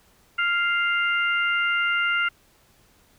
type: harmonic tone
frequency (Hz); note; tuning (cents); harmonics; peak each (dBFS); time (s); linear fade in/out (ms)
698; F5; -1; 2 / 3 / 4; -22 / -26 / -28; 0.38-2.29; 10
effects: pink hiss -59 dBFS RMS until 3.18 s